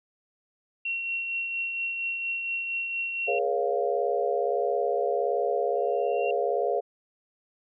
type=tone with tremolo; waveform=sine; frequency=2731 Hz; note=F7; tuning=39 cents flat; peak=-26 dBFS; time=0.85-3.39 s; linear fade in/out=5 ms; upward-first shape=triangle; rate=4.3 Hz; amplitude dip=40%
type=chord; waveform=sine; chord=Bb minor seventh; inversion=third; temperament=equal with one note detuned; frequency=415.3 / 476.8 / 554.4 / 698.5 Hz; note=Ab4 / Bb4 / Db5 / F5; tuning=0 / +39 / 0 / 0 cents; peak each=-29 dBFS; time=3.27-6.81 s; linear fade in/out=20 ms
type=tone with exponential growth; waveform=sine; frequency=2757 Hz; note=F7; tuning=23 cents flat; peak=-32 dBFS; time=5.75-6.31 s; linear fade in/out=5 ms; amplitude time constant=120 ms
effects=none